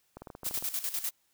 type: clicks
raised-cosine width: 1 ms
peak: -29 dBFS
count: 10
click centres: 0.17 / 0.22 / 0.272 / 0.302 / 0.351 / 0.433 / 0.466 / 0.511 / 0.576 / 0.625 s
type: noise with tremolo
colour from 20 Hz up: blue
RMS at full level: -32 dBFS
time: 0.44-1.11 s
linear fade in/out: 20 ms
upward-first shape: square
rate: 10 Hz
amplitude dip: 70%
effects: white hiss -72 dBFS RMS until 1.33 s